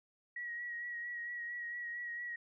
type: tone with vibrato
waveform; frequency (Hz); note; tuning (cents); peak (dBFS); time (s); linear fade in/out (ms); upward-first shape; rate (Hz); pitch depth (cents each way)
sine; 1909; A#6; +41; -39; 0.36-2.36; 5; sine; 4.4; 26
effects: none